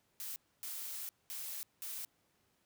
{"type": "noise bursts at uneven times", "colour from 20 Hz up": "blue", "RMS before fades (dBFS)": -43, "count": 4, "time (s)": [[0.2, 0.36], [0.63, 1.09], [1.3, 1.63], [1.82, 2.05]], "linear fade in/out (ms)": 0, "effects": ["pink hiss -75 dBFS RMS until 2.65 s", "high-pass 80 Hz 12 dB/octave"]}